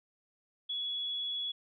sine tone, 3378 Hz, G#7, 29 cents sharp, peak -33 dBFS, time 0.69-1.52 s, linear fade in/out 10 ms, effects none

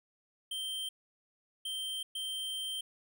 square tone bursts at uneven times, 3136 Hz, G7, in tune, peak -36 dBFS, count 3, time 0.51-0.89 / 1.65-2.03 / 2.15-2.81 s, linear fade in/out 5 ms, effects none

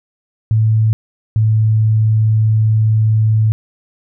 sine tone pair in turn, 110 / 109.4 Hz, A2 / A2, 0 / -9 cents, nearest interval unison, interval 9 cents, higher first, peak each -9 dBFS, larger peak neither, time 0.51-0.93 / 1.36-3.52 s, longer second, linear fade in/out 0 ms, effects none

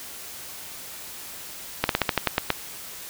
slowing click train, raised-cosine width 0.3 ms, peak -3 dBFS, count 9, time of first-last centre 1.84-2.503 s, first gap 52 ms, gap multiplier 1.13, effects white hiss -39 dBFS RMS until 3.09 s

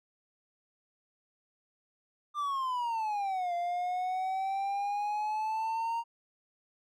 triangle exponential two-way sweep, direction down then up, 1200 to 692 to 933 Hz, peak -28 dBFS, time 2.34-6.04 s, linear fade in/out 50 ms, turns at 3.54 s, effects none

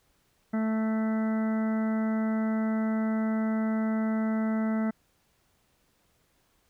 harmonic tone, 220 Hz, A3, in tune, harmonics 1 / 2 / 3 / 4 / 5 / 6 / 7 / 8 / 9, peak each -25 / -41 / -37 / -44 / -51 / -42 / -47 / -54 / -45 dBFS, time 0.53-4.91 s, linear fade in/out 10 ms, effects pink hiss -69 dBFS RMS until 6.69 s

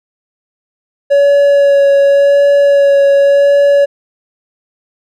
triangle tone with vibrato, 563 Hz, C#5, 27 cents sharp, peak -3 dBFS, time 1.1-3.86 s, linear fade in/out 20 ms, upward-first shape sine, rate 0.89 Hz, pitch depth 14 cents each way, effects none

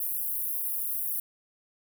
pink high-pass noise, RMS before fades -31 dBFS, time 0-1.2 s, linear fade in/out 2 ms, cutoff 11000 Hz, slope 48 dB/octave, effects none

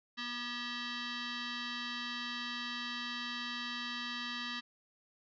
sine tone with frequency modulation, 967 Hz, B5, 37 cents flat, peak -37 dBFS, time 0.17-4.61 s, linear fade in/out 20 ms, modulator 725 Hz, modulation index 5.1, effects none

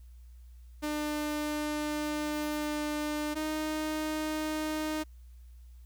sawtooth tone pair in turn, 299.9 / 309.4 Hz, D4 / D#4, +36 / -10 cents, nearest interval minor second, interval 54 cents, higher second, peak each -27 dBFS, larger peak neither, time 0.82-3.35 / 3.35-5.04 s, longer first, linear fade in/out 20 ms, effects added 60 Hz sine -48 dBFS peak until 5.85 s + white hiss -71 dBFS RMS until 5.85 s

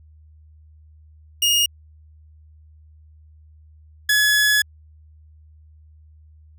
sawtooth tone pair in turn, 2855 / 1697.6 Hz, F7 / G#6, +37 / +38 cents, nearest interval major sixth, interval 899 cents, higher first, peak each -12 / -11 dBFS, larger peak second, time 1.42-1.66 / 4.09-4.62 s, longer second, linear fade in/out 5 ms, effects added 77 Hz sine -46 dBFS peak until 6.58 s

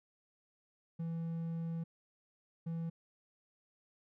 triangle tone bursts at uneven times, 165.6 Hz, E3, 8 cents sharp, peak -34 dBFS, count 2, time 0.99-1.84 / 2.66-2.9 s, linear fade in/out 10 ms, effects none

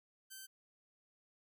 5% pulse tone, 1548 Hz, G6, 22 cents flat, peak -38 dBFS, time 0.3-0.47 s, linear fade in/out 20 ms, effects none

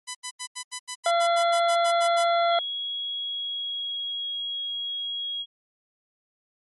5% pulse tone bursts, 1000 Hz, B5, 21 cents sharp, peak -19 dBFS, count 14, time 0.07-2.243 s, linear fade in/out 20 ms, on 80 ms, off 81 ms
harmonic tone, 683 Hz, F5, 39 cents flat, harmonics 1 / 2 / 3 / 5 / 6, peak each -20 / -27 / -34 / -33 / -39 dBFS, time 1.06-2.59 s, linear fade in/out 2 ms
sine tone with pitch glide, 3322 to 3301 Hz, G#7 to G#7, 0 to -11 cents, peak -28 dBFS, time 2.49-5.46 s, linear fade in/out 50 ms, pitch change -11 cents, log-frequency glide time 3.11-4.22 s
effects MP3 48 kbps

